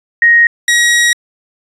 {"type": "tone pair in turn", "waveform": ["sine", "sawtooth"], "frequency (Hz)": [1874, 1901.3], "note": ["A#6", "A#6"], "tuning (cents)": [9, 34], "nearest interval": "unison", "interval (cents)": 25, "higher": "second", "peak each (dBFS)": -4, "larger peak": "neither", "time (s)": [[0.22, 0.47], [0.68, 1.13]], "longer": "second", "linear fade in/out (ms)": 2, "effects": ["resampled to 24000 Hz"]}